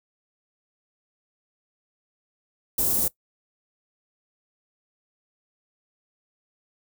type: band-stop noise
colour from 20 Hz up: white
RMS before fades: -23 dBFS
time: 2.78-3.08 s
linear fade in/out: 5 ms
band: 510 to 10000 Hz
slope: 12 dB/octave
effects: noise-tail reverb RT60 0.1 s tail -19 dB re dry